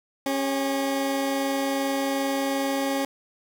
20% pulse tone pair together, 274.2 / 400 Hz, C#4 / G4, -19 / +35 cents, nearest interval perfect fifth, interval 654 cents, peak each -19 / -30 dBFS, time 0.26-3.05 s, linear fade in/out 2 ms, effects 9-bit

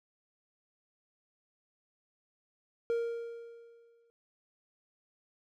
triangle tone with exponential decay, 466.2 Hz, A#4, in tune, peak -25 dBFS, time 2.9-4.1 s, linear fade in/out 0 ms, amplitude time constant 260 ms, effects none

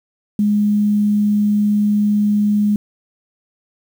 sine tone with quantisation, 207.7 Hz, G#3, in tune, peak -12 dBFS, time 0.39-2.76 s, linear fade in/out 2 ms, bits 7, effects none

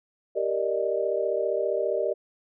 sine chord, Eb major seventh, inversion first, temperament equal with one note detuned, 392 / 467.5 / 587.3 / 622.3 Hz, G4 / Bb4 / D5 / Eb5, 0 / +5 / 0 / 0 cents, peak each -29 dBFS, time 0.35-2.14 s, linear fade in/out 20 ms, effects none

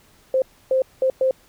sine tone bursts at uneven times, 523.3 Hz, C5, in tune, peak -15 dBFS, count 4, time 0.34-0.42 / 0.71-0.82 / 1.02-1.1 / 1.21-1.31 s, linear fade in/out 2 ms, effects pink hiss -55 dBFS RMS until 1.48 s

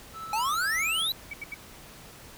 triangle tone with tremolo, 1313 Hz, E6, 7 cents flat, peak -33 dBFS, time 0.13-1.09 s, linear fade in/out 50 ms, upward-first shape triangle, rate 12 Hz, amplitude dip 35%
square exponential sweep, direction up, 823 to 4053 Hz, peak -26 dBFS, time 0.33-1.12 s, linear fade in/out 2 ms
sine tone bursts, 2277 Hz, C#7, 46 cents sharp, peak -33 dBFS, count 3, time 1.31-1.544 s, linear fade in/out 5 ms, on 26 ms, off 78 ms
effects pink hiss -48 dBFS RMS until 2.37 s

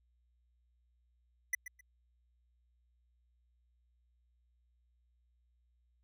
square tone with echo, 1986 Hz, B6, 9 cents sharp, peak -30 dBFS, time 1.53-1.55 s, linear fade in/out 5 ms, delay 130 ms, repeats 2, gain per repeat -13 dB, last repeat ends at 1.81 s, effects added 60 Hz sine -70 dBFS peak until 6.03 s

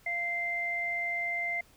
sine tone pair together, 690 / 2085 Hz, F5 / C7, -21 / -7 cents, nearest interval octave + perfect fifth, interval 1914 cents, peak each -38 / -30 dBFS, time 0.06-1.61 s, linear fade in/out 5 ms, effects pink hiss -61 dBFS RMS until 1.76 s

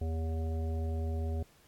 harmonic tone, 80.6 Hz, E2, 38 cents flat, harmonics 1 / 3 / 5 / 7 / 9, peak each -31 / -43 / -44 / -48 / -49 dBFS, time 0.01-1.43 s, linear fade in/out 5 ms, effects pink hiss -64 dBFS RMS until 1.67 s + AAC 64 kbps

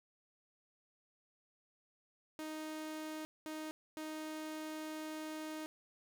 sawtooth tone bursts at uneven times, 311.1 Hz, D#4, in tune, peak -38 dBFS, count 3, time 2.39-3.25 / 3.46-3.71 / 3.97-5.66 s, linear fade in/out 0 ms, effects 11-bit

